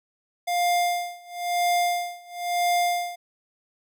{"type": "tone with tremolo", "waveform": "square", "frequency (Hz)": 703, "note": "F5", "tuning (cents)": 11, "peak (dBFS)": -20, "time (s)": [0.47, 3.16], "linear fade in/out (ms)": 10, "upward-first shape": "sine", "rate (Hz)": 0.99, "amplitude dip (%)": 95, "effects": []}